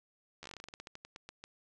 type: slowing click train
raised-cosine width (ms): 0.2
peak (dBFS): -29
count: 19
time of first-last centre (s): 0.43-1.44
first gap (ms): 12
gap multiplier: 1.16
effects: resampled to 24000 Hz